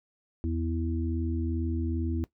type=harmonic tone; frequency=82.41 Hz; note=E2; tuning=in tune; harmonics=1 / 3 / 4; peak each=-29 / -34 / -34 dBFS; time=0.44-2.24 s; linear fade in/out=0 ms; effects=noise-tail reverb RT60 0.1 s tail -17 dB re dry